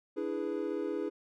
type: chord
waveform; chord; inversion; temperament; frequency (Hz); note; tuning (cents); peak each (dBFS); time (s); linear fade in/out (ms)
triangle; E dominant seventh; third; equal; 293.7 / 329.6 / 415.3 / 493.9; D4 / E4 / G#4 / B4; 0 / 0 / 0 / 0; -37 / -35 / -34 / -38; 0.16-1.1; 20
effects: none